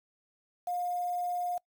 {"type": "tone with quantisation", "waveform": "sine", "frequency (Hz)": 711, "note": "F5", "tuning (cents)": 31, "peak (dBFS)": -30, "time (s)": [0.67, 1.58], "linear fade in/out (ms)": 5, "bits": 8, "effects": ["noise-tail reverb RT60 0.1 s tail -24 dB re dry"]}